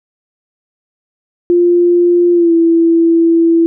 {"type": "tone with pitch glide", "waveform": "sine", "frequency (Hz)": [349.2, 332.7], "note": ["F4", "E4"], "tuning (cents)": [0, 16], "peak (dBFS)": -6, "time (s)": [1.5, 3.66], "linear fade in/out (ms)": 0, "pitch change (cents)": -84, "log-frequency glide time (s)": [2.33, 2.53], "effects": []}